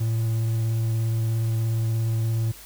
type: tone with vibrato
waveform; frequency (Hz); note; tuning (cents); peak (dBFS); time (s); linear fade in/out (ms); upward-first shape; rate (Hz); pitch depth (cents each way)
triangle; 112.9; A2; +45; -19; 0-2.52; 10; sine; 17; 13
effects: added 50 Hz sine -50 dBFS peak until 2.65 s + white hiss -45 dBFS RMS until 2.65 s